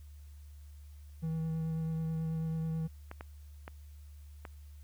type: tone with vibrato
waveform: triangle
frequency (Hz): 161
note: E3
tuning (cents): -41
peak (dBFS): -30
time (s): 1.22-2.88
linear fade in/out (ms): 20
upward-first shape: triangle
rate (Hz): 9.2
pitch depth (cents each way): 15
type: clicks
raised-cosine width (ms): 0.5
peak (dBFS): -28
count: 4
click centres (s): 3.114 / 3.209 / 3.679 / 4.452
effects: added 73 Hz sine -48 dBFS peak until 4.83 s + white hiss -68 dBFS RMS until 4.83 s